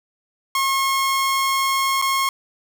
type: tone with dropouts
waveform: sawtooth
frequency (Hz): 1082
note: C#6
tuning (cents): -42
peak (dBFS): -14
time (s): 0.55-2.29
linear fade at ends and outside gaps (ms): 2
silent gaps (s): 2.016-2.022
effects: none